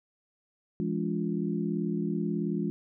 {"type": "tone cluster", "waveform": "sine", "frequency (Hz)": [169.5, 207.8, 287, 349.9], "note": ["E3", "G#3", "D4", "F4"], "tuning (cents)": [49, 1, -40, 3], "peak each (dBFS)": [-32, -31, -35, -35], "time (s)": [0.8, 2.7], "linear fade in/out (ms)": 0, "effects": []}